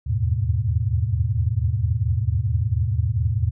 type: tone cluster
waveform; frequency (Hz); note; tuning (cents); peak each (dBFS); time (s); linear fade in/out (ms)
sine; 78.4 / 82.8 / 94.1 / 105.3 / 123.7; D#2 / E2 / F#2 / G#2 / B2; +14 / +8 / +30 / +24 / +3; -25 / -28 / -29 / -22 / -25; 0.06-3.51; 20
effects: none